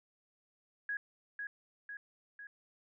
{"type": "tone with echo", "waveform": "sine", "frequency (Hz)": 1661.2, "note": "G#6", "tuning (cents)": 0, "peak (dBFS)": -34, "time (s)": [0.89, 0.97], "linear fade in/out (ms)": 2, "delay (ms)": 500, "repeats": 3, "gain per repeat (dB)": -4, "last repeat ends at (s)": 2.47, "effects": []}